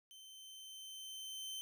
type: tone with level ramp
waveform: sawtooth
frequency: 3089 Hz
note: G7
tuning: 26 cents flat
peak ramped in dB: -52 to -39 dBFS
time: 0.11-1.61 s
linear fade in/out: 0 ms
effects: none